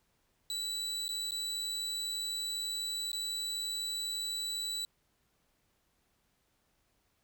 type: tone with dropouts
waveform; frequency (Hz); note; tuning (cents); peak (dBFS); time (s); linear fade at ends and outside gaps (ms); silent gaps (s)
35% pulse; 3951; B7; 0; -32; 0.5-4.85; 1; 1.081-1.09 / 1.309-1.319 / 3.117-3.13
effects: pink hiss -75 dBFS RMS until 7.23 s